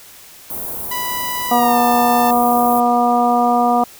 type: band-stop noise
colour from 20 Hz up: white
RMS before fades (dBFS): -26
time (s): 0.5-2.8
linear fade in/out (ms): 2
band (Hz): 1000 to 11000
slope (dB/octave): 24
type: tone with pitch glide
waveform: sawtooth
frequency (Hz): 987.8 to 890.3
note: B5 to A5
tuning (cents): 0 to +20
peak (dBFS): -18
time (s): 0.91-2.31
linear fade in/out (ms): 5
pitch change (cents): -180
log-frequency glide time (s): 1.49-1.79
type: harmonic tone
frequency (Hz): 241.3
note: B3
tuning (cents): -40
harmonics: 1 / 2 / 3 / 4 / 5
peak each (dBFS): -18 / -22 / -14 / -21 / -21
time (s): 1.51-3.84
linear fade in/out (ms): 5
effects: white hiss -41 dBFS RMS until 3.99 s